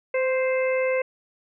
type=harmonic tone with a mistuned harmonic; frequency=523.3 Hz; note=C5; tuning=in tune; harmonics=1 / 2 / 3 / 4 / 5; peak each=-21 / -35 / -37 / -30 / -35 dBFS; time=0.14-1.02 s; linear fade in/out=5 ms; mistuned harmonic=1; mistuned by=-20 cents; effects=none